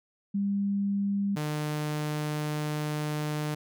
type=tone pair in turn; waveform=sine / sawtooth; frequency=199.9 / 150.8 Hz; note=G3 / D3; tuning=+34 / +46 cents; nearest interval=perfect fourth; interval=488 cents; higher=first; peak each=-25 dBFS; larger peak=neither; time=0.34-1.36 / 1.36-3.55 s; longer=second; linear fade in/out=10 ms; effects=none